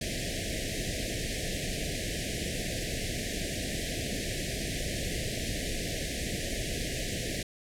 pink band-stop noise, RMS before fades -33 dBFS, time 0.01-7.43 s, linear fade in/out 5 ms, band 700 to 1700 Hz, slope 96 dB/octave, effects low-pass 10000 Hz 12 dB/octave

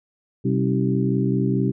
harmonic tone with a mistuned harmonic, 64.6 Hz, C2, 21 cents flat, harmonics 2 / 3 / 4 / 5 / 6, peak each -22 / -23 / -25 / -28 / -27 dBFS, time 0.44-1.72 s, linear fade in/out 20 ms, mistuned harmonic 4, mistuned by +89 cents, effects none

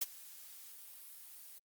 blue noise with ADSR envelope, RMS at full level -32 dBFS, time 0.01-1.59 s, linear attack 8 ms, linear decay 29 ms, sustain -21 dB, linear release 11 ms, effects Opus 48 kbps

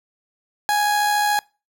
30% pulse tone with amplitude modulation, 830.6 Hz, G#5, in tune, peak -13 dBFS, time 0.69-1.39 s, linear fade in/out 0 ms, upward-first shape sine, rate 73.8 Hz, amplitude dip 30%, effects noise-tail reverb RT60 0.3 s tail -24 dB re dry

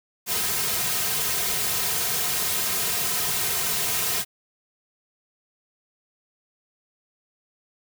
white noise with comb filter, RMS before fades -25 dBFS, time 0.26-4.25 s, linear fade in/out 50 ms, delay 3.5 ms, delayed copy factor -0.95, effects none

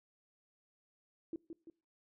sine tone with echo, 329.6 Hz, E4, in tune, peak -37 dBFS, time 1.33-1.36 s, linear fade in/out 2 ms, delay 170 ms, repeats 2, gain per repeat -6 dB, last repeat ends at 1.7 s, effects noise-tail reverb RT60 0.4 s tail -23 dB re dry

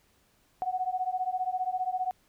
sine beating tone pair, 733 / 748 Hz, F#5 / F#5, -16 / +19 cents, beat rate 15 Hz, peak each -31 dBFS, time 0.62-2.11 s, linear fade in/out 0 ms, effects pink hiss -67 dBFS RMS until 2.28 s

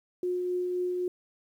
sine tone with tremolo, 360 Hz, F#4, 47 cents flat, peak -26 dBFS, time 0.23-1.08 s, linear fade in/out 2 ms, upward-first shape triangle, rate 3.8 Hz, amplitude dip 25%, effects 10-bit

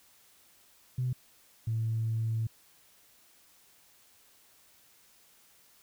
sine tone pair in turn, 126.3 / 112.52 Hz, B2 / A2, +39 / +39 cents, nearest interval major second, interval 200 cents, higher first, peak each -27 dBFS, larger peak neither, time 0.98-1.13 / 1.67-2.47 s, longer second, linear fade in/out 5 ms, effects tanh soft clip ceiling -23 dBFS + white hiss -62 dBFS RMS until 5.82 s

